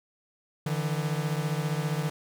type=beating tone pair; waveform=45% pulse; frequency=148.5 / 163.5 Hz; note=D3 / E3; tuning=+20 / -14 cents; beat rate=15 Hz; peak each=-29 / -31 dBFS; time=0.66-2.1 s; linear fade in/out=5 ms; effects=none